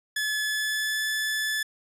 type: tone with pitch glide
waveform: sawtooth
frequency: 1718 to 1735 Hz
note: A6 to A6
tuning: -42 to -25 cents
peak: -22 dBFS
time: 0.16-1.63 s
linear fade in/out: 5 ms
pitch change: +17 cents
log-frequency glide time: 0.42-1.03 s
effects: resampled to 32000 Hz